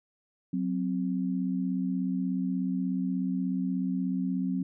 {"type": "tone pair together", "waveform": "sine", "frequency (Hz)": [185, 261.6], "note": ["F#3", "C4"], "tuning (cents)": [0, 0], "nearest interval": "tritone", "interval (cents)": 600, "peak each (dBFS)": [-29, -30], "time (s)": [0.53, 4.63], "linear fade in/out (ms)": 5, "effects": []}